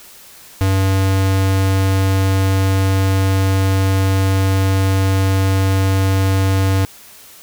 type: tone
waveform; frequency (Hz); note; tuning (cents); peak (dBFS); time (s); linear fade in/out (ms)
square; 96.1; G2; -34; -13; 0.61-6.85; 0
effects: white hiss -41 dBFS RMS until 7.42 s